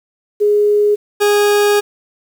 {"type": "tone pair in turn", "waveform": ["sine", "40% pulse"], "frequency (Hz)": [415.3, 412.2], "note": ["G#4", "G#4"], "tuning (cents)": [0, -13], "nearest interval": "unison", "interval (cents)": 13, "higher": "first", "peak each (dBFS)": -9, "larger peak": "neither", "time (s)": [[0.4, 0.96], [1.2, 1.81]], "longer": "second", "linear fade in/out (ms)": 20, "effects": ["7-bit"]}